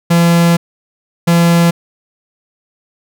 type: tone pair in turn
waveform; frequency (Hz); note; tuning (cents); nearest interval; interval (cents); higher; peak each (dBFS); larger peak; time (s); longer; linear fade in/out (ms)
45% pulse; 170 / 170; F3 / F3; -46 / -46; unison; 0; neither; -7; neither; 0.1-0.57 / 1.27-1.71; first; 10
effects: none